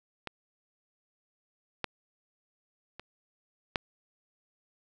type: clicks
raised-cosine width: 0.3 ms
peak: -20 / -14 / -26 / -11 dBFS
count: 4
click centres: 0.273 / 1.843 / 2.996 / 3.758 s
effects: none